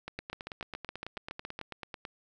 two click trains, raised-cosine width 0.3 ms, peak -22 / -23 dBFS, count 11 / 19, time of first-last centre 0.19-1.591 / 0.08-2.052 s, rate 7.14 / 9.13 Hz, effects none

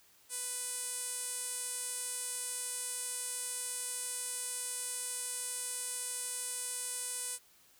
sawtooth tone with band-pass filter, 496.1 Hz, B4, 8 cents sharp, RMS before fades -39 dBFS, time 0.29-7.39 s, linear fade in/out 50 ms, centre 9200 Hz, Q 3.9, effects white hiss -64 dBFS RMS until 7.79 s

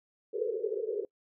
white band-pass noise, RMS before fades -33 dBFS, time 0.33-1.05 s, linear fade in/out 5 ms, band 390 to 490 Hz, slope 96 dB/octave, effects noise-tail reverb RT60 0.1 s tail -25 dB re dry

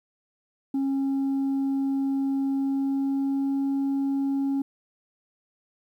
sine tone with pitch glide, 272.5 to 274.9 Hz, C#4 to C#4, -29 to -14 cents, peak -20 dBFS, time 0.74-4.62 s, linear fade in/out 5 ms, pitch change +15 cents, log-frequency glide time 2.54-3.68 s, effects tanh soft clip ceiling -22 dBFS + 10-bit

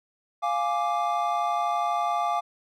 triangle chord, D diminished, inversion first, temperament equal, 698.5 / 830.6 / 1174.7 Hz, F5 / Ab5 / D6, 0 / 0 / 0 cents, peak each -25 / -27 / -26 dBFS, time 0.42-2.41 s, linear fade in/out 20 ms, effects none

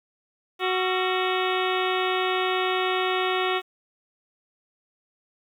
harmonic tone with a mistuned harmonic, 370.8 Hz, F#4, 4 cents sharp, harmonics 1 / 2 / 3 / 4 / 5 / 6 / 7 / 8 / 9 / 10, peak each -26 / -29 / -31 / -32 / -33 / -34 / -34 / -35 / -36 / -36 dBFS, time 0.59-3.62 s, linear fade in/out 50 ms, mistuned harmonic 4, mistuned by -140 cents, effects 9-bit

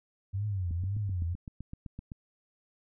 sine tone with vibrato, 94 Hz, F#2, 28 cents sharp, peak -29 dBFS, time 0.33-1.35 s, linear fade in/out 20 ms, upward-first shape triangle, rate 1.9 Hz, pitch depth 230 cents each way
click train, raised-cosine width 5 ms, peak -28 dBFS, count 12, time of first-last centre 0.71-2.118 s, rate 7.81 Hz
effects none

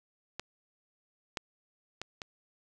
clicks, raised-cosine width 0.2 ms, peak -19 / -16 / -20 / -22 dBFS, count 4, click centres 0.396 / 1.372 / 2.016 / 2.218 s, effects none

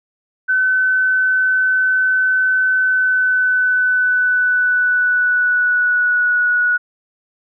sine tone with pitch glide, 1517 to 1463.6 Hz, F#6 to F#6, +43 to -19 cents, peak -12 dBFS, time 0.48-6.78 s, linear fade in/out 20 ms, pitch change -62 cents, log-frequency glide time 2.78-6.43 s, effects none

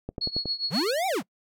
click train, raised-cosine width 2 ms, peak -19 dBFS, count 5, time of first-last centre 0.09-0.457 s, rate 10.9 Hz
sine tone with tremolo, 4344 Hz, C#8, 36 cents flat, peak -23 dBFS, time 0.21-0.91 s, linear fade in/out 5 ms, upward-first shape triangle, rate 7.4 Hz, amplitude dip 95%
square linear two-way sweep, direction up then down, 112.4 to 795 to 123.5 Hz, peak -25 dBFS, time 0.7-1.23 s, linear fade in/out 50 ms, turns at 1.07 s
effects noise-tail reverb RT60 0.1 s tail -25 dB re dry

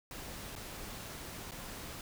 pink noise with dropouts, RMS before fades -45 dBFS, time 0.11-2.01 s, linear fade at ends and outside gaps 1 ms, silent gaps 0.553-0.561 / 1.51-1.518 s, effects none

